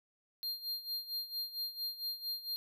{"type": "tone with tremolo", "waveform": "square", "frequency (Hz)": 4200, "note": "C8", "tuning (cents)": 6, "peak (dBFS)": -35, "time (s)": [0.43, 2.56], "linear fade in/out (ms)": 0, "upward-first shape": "sine", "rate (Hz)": 4.4, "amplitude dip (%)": 80, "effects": []}